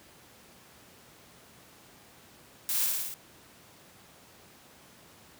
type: noise with echo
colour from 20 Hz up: blue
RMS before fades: -30 dBFS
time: 2.69-2.86 s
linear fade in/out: 0 ms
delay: 56 ms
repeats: 5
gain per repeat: -2 dB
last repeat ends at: 3.14 s
effects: pink hiss -55 dBFS RMS until 5.39 s + high-pass 100 Hz 12 dB/octave